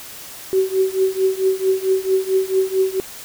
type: tone with tremolo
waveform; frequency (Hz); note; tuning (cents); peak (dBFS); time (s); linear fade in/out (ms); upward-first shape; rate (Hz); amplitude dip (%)
sine; 380; F#4; +46; -11; 0.53-3; 0; triangle; 4.5; 95
effects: white hiss -36 dBFS RMS until 3.24 s